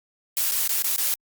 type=noise with dropouts; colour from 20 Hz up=blue; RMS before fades=-23 dBFS; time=0.37-1.14 s; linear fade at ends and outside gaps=0 ms; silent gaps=0.512-0.519 / 0.676-0.693 / 0.822-0.844 / 0.962-0.981 s; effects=Opus 48 kbps